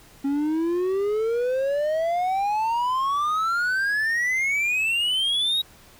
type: exponential sweep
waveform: triangle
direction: up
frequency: 272.9 to 3834 Hz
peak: -19 dBFS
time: 0.24-5.62 s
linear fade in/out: 10 ms
effects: pink hiss -51 dBFS RMS until 5.99 s